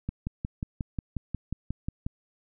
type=click train; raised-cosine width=5 ms; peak=-18 dBFS; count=12; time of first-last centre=0.09-2.065 s; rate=5.57 Hz; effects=none